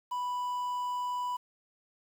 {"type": "tone with quantisation", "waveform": "triangle", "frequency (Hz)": 987.8, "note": "B5", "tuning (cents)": 0, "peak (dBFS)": -29, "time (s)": [0.11, 1.37], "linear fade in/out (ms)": 10, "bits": 9, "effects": []}